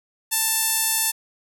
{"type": "tone with band-pass filter", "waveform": "sawtooth", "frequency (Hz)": 886, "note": "A5", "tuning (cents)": 12, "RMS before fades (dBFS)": -22, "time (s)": [0.31, 1.12], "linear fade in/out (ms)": 20, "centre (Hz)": 11000, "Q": 1.4, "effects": []}